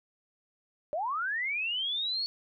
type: linear sweep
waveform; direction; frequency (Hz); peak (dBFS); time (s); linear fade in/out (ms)
sine; up; 564 to 4435; -29; 0.93-2.26; 0
effects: none